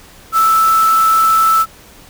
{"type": "tone in noise", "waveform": "sine", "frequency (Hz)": 1318, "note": "E6", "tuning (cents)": -1, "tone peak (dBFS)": -8, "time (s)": [0.32, 1.66], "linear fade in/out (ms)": 50, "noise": "white", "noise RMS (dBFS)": -25, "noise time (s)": [0.32, 1.66], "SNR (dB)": 14, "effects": ["pink hiss -41 dBFS RMS until 2.09 s"]}